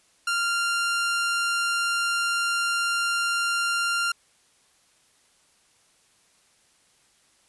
sawtooth tone, 1391 Hz, F6, 7 cents flat, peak -19 dBFS, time 0.27-4.12 s, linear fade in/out 5 ms, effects white hiss -62 dBFS RMS until 7.48 s + resampled to 24000 Hz

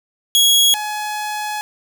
sawtooth tone pair in turn, 3322 / 844.5 Hz, G#7 / G#5, 0 / +29 cents, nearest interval 2 octaves, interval 2371 cents, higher first, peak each -7 / -18 dBFS, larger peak first, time 0.35-0.74 / 0.74-1.61 s, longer second, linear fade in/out 0 ms, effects none

